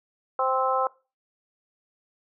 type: harmonic tone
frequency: 261.5 Hz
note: C4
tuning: 1 cent flat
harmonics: 2 / 3 / 4 / 5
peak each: -27 / -27 / -27 / -27 dBFS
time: 0.39-0.87 s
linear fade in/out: 2 ms
effects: noise-tail reverb RT60 0.3 s tail -21 dB re dry